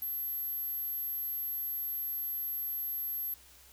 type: tone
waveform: sine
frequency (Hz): 12220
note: G9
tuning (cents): -45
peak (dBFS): -33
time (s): 0.02-3.34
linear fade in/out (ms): 2
effects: added 63 Hz sine -63 dBFS peak until 3.72 s + white hiss -58 dBFS RMS until 3.72 s